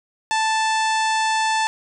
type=harmonic tone; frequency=880 Hz; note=A5; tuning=in tune; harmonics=1 / 2 / 3 / 4 / 5 / 6 / 7 / 8 / 9 / 10; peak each=-19 / -25 / -29 / -31 / -33 / -35 / -36 / -37 / -38 / -39 dBFS; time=0.31-1.67 s; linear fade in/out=0 ms; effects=none